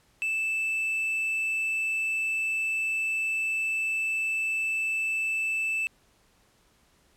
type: tone with quantisation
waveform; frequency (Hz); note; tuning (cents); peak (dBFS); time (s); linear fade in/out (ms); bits
triangle; 2637; E7; 0; -24; 0.22-5.87; 0; 9
effects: pink hiss -64 dBFS RMS until 7.16 s + low-pass 12000 Hz 12 dB/octave